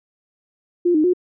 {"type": "tone with pitch steps", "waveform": "sine", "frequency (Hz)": [350.4, 307.8, 359.9], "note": ["F4", "D#4", "F#4"], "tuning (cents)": [6, -19, -48], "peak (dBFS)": -13, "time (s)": [0.85, 1.135], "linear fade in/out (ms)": 10, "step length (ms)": 95, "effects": []}